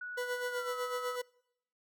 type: tone with pitch glide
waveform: sine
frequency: 1469 to 1286.2 Hz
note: F#6 to E6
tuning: -13 to -43 cents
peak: -39 dBFS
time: 0.01-1.16 s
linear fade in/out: 5 ms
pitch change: -230 cents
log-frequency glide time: 0.5-0.75 s
type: tone with tremolo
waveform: 40% pulse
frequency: 493.9 Hz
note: B4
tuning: in tune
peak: -32 dBFS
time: 0.17-1.22 s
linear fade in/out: 10 ms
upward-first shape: sine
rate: 8 Hz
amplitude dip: 60%
effects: noise-tail reverb RT60 0.8 s tail -25 dB re dry